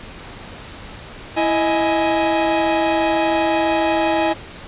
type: tone cluster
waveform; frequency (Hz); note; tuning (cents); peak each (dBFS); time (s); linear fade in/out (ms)
45% pulse; 329.6 / 627 / 834; E4 / D#5 / G#5; 0 / +13 / +7; -20; 1.36-4.34; 20
effects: pink hiss -36 dBFS RMS until 4.67 s + resampled to 8000 Hz